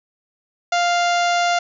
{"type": "harmonic tone with a mistuned harmonic", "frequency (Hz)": 698.5, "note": "F5", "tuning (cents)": 0, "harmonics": [1, 2, 3, 4, 5, 6, 7, 8, 9, 10], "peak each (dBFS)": [-17, -23, -27, -29, -31, -33, -34, -35, -36, -37], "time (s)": [0.72, 1.59], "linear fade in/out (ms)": 5, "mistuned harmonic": 7, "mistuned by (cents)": -18, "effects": []}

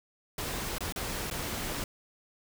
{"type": "noise with dropouts", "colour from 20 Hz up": "pink", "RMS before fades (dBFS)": -35, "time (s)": [0.38, 1.84], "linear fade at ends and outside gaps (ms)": 2, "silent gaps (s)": [[0.783, 0.806], [0.924, 0.96], [1.301, 1.311]], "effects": []}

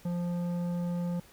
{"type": "tone with tanh clipping", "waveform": "sine", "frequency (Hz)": 174.61, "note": "F3", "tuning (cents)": 0, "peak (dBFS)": -31, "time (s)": [0.05, 1.2], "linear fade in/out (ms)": 5, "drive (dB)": 11, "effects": ["pink hiss -57 dBFS RMS until 1.32 s"]}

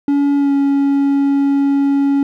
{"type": "tone with pitch glide", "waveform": "triangle", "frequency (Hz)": [283.5, 279.1], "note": ["C#4", "C#4"], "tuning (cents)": [39, 12], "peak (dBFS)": -9, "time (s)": [0.08, 2.23], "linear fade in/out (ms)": 2, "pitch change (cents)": -27, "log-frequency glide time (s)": [0.37, 0.52], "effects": []}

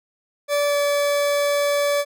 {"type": "tone with pitch glide", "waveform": "40% pulse", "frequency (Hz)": [579, 575.3], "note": ["D5", "D5"], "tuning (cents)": [-25, -36], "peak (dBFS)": -17, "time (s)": [0.48, 2.05], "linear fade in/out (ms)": 50, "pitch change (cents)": -11, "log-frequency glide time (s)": [0.66, 0.75], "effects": []}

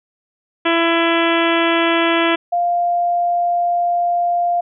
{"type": "harmonic tone", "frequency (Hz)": 334.2, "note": "E4", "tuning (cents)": 24, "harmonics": [1, 2, 3, 4, 5, 6, 7, 8, 9, 10], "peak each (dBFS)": [-17, -20, -22, -23, -24, -25, -25, -26, -27, -27], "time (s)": [0.65, 2.36], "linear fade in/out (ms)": 10}
{"type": "tone", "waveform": "sine", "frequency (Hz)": 698.5, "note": "F5", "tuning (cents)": 0, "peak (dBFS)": -14, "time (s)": [2.52, 4.61], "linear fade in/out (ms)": 10}
{"effects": []}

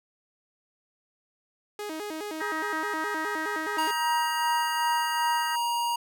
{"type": "tone with vibrato", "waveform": "sawtooth", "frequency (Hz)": 362.1, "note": "F#4", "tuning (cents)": -37, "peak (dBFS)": -29, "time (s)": [1.79, 3.91], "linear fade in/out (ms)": 2, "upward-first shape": "square", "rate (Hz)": 4.8, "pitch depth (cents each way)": 240}
{"type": "harmonic tone", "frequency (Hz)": 316.2, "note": "D#4", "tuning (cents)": 28, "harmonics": [3, 4, 5, 6], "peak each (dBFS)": [-35, -35, -35, -35], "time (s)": [2.4, 5.56], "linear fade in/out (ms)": 10}
{"type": "tone", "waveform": "square", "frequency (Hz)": 946, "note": "A#5", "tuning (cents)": 25, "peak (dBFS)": -26, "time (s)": [3.78, 5.96], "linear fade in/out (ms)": 5}
{"effects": []}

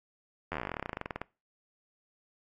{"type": "slowing click train", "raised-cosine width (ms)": 0.5, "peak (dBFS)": -19, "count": 26, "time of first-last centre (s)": [0.52, 1.216], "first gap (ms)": 11, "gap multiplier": 1.07, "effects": ["noise-tail reverb RT60 0.3 s tail -23 dB re dry", "AAC 48 kbps"]}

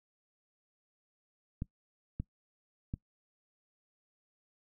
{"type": "clicks", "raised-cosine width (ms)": 5, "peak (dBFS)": -23, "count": 3, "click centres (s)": [1.621, 2.2, 2.939], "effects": ["noise-tail reverb RT60 0.1 s tail -22 dB re dry"]}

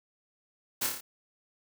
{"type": "noise with echo", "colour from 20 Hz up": "white", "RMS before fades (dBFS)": -30, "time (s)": [0.81, 0.87], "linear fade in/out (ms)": 10, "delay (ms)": 28, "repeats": 5, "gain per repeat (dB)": -3, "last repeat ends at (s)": 1.01, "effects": ["high-pass 100 Hz 12 dB/octave"]}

